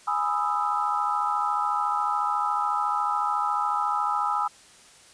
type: chord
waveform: sine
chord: E major seventh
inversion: first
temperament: equal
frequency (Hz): 830.6 / 987.8 / 1244.5 / 1318.5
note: G#5 / B5 / D#6 / E6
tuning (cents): 0 / 0 / 0 / 0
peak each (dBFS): -28 / -30 / -28 / -28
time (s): 0.07-4.48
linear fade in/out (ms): 10
effects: white hiss -52 dBFS RMS until 5.13 s + resampled to 22050 Hz